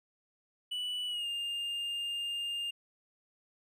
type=tone with pitch glide; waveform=triangle; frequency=2960 to 2810 Hz; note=F#7 to F7; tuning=0 to +10 cents; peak=-32 dBFS; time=0.71-2.71 s; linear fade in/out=10 ms; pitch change=-90 cents; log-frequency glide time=1.07-1.27 s; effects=none